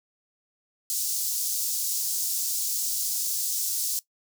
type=high-pass noise; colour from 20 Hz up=pink; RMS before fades=-28 dBFS; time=0.9-3.99 s; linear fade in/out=0 ms; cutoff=5400 Hz; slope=24 dB/octave; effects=noise-tail reverb RT60 0.1 s tail -18 dB re dry